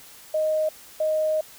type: tone pair in turn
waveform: sine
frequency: 622.3 / 622.3 Hz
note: D#5 / D#5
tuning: 0 / 0 cents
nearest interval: unison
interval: 0 cents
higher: neither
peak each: -20 dBFS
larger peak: neither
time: 0.34-0.69 / 1-1.41 s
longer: second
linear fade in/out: 5 ms
effects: white hiss -47 dBFS RMS until 1.58 s